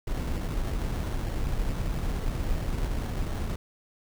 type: noise with sample-and-hold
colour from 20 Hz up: brown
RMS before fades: -29 dBFS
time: 0.07-3.56 s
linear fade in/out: 5 ms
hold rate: 2450 Hz
effects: none